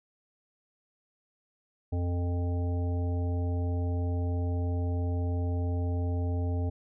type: harmonic tone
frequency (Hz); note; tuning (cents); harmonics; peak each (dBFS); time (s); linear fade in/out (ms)
87.7; F2; +8; 1 / 3 / 5 / 7 / 9; -27 / -37 / -41 / -44 / -46; 1.92-6.7; 10
effects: none